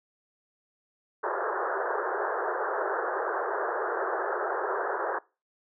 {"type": "band-pass noise", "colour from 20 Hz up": "pink", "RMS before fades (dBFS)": -30, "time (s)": [1.23, 5.19], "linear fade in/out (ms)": 10, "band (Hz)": [360, 1700], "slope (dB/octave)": 96, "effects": ["noise-tail reverb RT60 0.3 s tail -23 dB re dry"]}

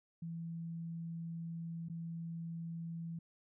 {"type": "tone with dropouts", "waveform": "sine", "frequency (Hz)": 166.4, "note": "E3", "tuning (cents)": 17, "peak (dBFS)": -40, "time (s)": [0.22, 3.19], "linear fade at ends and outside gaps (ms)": 5, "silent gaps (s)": [1.886, 1.897], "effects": []}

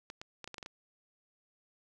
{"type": "clicks", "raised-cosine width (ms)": 0.2, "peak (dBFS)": -26, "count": 8, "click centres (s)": [0.101, 0.215, 0.443, 0.476, 0.543, 0.582, 0.628, 0.661], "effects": []}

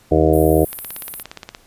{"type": "harmonic tone", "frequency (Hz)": 78.7, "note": "D#2", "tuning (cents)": 20, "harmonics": [1, 2, 4, 5, 6, 7, 8, 9], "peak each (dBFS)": [-19, -21, -17, -18, -18, -23, -20, -23], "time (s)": [0.11, 0.65], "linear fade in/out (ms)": 10}
{"type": "high-pass noise", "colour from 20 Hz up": "white", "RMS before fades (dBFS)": -29, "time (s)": [0.33, 1.23], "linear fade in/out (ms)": 5, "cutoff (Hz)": 10000, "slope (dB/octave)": 48}
{"type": "click train", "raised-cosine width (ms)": 0.2, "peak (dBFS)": -14, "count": 15, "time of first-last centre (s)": [0.73, 1.549], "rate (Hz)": 17.1}
{"effects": ["pink hiss -52 dBFS RMS until 1.66 s", "resampled to 32000 Hz"]}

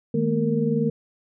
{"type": "tone cluster", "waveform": "sine", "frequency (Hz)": [155.2, 215, 235.5, 461.5], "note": ["D#3", "A3", "A#3", "A#4"], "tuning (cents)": [-4, -40, 18, -17], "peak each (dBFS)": -25, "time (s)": [0.14, 0.9], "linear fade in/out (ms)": 5, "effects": []}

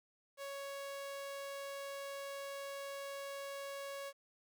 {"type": "tone", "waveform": "sawtooth", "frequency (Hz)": 556, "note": "C#5", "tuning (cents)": 5, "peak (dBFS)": -39, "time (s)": [0.37, 4.13], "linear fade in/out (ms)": 50, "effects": ["12-bit"]}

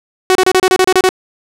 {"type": "tone bursts", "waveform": "sawtooth", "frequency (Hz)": 372.7, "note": "F#4", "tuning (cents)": 13, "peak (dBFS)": -3, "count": 10, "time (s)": [0.3, 1.09], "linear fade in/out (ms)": 0, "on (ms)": 52, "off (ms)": 30, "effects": ["low-pass 11000 Hz 12 dB/octave"]}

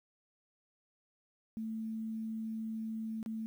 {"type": "tone with dropouts", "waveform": "sine", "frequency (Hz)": 221.6, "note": "A3", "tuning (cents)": 13, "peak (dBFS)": -36, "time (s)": [1.57, 3.46], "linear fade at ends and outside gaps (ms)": 0, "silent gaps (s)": [3.229, 3.261], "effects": ["11-bit"]}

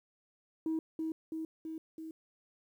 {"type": "tone with echo", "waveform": "sine", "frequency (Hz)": 320, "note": "D#4", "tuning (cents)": 49, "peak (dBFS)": -29, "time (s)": [0.66, 0.79], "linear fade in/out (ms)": 2, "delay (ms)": 330, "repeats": 4, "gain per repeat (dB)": -3, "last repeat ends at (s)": 2.11, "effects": ["tanh soft clip ceiling -28 dBFS", "11-bit"]}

